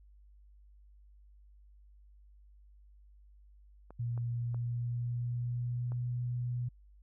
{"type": "clicks", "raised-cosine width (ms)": 1, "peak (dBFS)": -36, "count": 4, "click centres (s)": [3.906, 4.177, 4.545, 5.92]}
{"type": "tone with pitch glide", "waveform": "sine", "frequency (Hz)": [118.8, 122.35], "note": ["A#2", "B2"], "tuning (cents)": [33, -16], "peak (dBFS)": -32, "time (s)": [3.99, 6.69], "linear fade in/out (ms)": 10, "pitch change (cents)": 51, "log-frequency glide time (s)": [4.3, 6.02]}
{"effects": ["added 50 Hz sine -56 dBFS peak until 7.02 s"]}